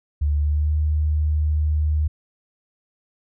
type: tone with pitch glide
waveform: sine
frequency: 73.42 to 76.14 Hz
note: D2 to D#2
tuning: 0 to -37 cents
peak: -17 dBFS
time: 0.21-2.08 s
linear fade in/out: 10 ms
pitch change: +63 cents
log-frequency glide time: 0.38-0.73 s
effects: none